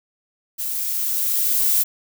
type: noise with level ramp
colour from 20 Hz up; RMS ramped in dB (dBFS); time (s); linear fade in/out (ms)
violet; -26 to -17; 0.58-1.84; 20
effects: none